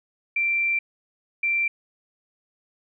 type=tone bursts at uneven times; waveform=sine; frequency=2354 Hz; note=D7; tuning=3 cents sharp; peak=-20 dBFS; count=2; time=0.36-0.79 / 1.43-1.68 s; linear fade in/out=5 ms; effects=none